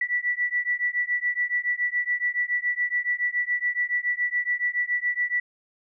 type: beating tone pair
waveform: sine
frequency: 1955 / 1962.1 Hz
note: B6 / B6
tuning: -18 / -12 cents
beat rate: 7.1 Hz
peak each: -26 dBFS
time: 0.01-5.4 s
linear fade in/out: 5 ms
effects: none